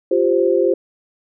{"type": "chord", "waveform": "sine", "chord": "F suspended second", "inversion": "none", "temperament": "equal", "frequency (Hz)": [349.2, 392, 523.3], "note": ["F4", "G4", "C5"], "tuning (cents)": [0, 0, 0], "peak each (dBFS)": -17, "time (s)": [0.11, 0.74], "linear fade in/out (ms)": 5, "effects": []}